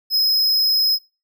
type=tone; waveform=square; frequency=5110 Hz; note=D#8; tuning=45 cents sharp; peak=-15 dBFS; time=0.1-0.99 s; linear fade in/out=50 ms; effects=noise-tail reverb RT60 0.3 s tail -24 dB re dry